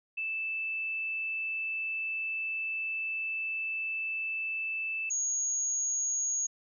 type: tone pair in turn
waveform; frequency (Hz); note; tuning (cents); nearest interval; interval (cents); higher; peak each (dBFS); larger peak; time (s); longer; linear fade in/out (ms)
sine; 2637 / 6645; E7 / G#8; 0 / 0; octave + major third; 1600; second; -31 / -28; second; 0.17-5.1 / 5.1-6.47; first; 10
effects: none